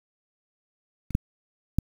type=clicks; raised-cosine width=5 ms; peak=-24 / -8 / -9 dBFS; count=3; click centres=1.107 / 1.151 / 1.786 s; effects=7-bit